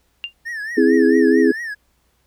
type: tone with exponential decay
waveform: sine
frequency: 2794 Hz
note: F7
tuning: in tune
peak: -19 dBFS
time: 0.24-0.33 s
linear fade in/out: 0 ms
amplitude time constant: 19 ms
type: tone with vibrato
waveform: triangle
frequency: 1784 Hz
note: A6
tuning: 23 cents sharp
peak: -23 dBFS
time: 0.45-1.75 s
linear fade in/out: 20 ms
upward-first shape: triangle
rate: 4.5 Hz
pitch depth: 140 cents each way
type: chord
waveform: sine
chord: C augmented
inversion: none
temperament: equal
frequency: 261.6 / 329.6 / 415.3 Hz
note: C4 / E4 / G#4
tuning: 0 / 0 / 0 cents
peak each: -15 dBFS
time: 0.77-1.52 s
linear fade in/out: 10 ms
effects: added 60 Hz sine -64 dBFS peak until 2.26 s + pink hiss -64 dBFS RMS until 2.26 s